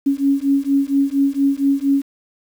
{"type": "beating tone pair", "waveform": "sine", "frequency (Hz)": [275.2, 279.5], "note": ["C#4", "C#4"], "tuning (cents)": [-12, 14], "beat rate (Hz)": 4.3, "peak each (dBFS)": -17, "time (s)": [0.06, 2.02], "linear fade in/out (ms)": 10, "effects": ["7-bit"]}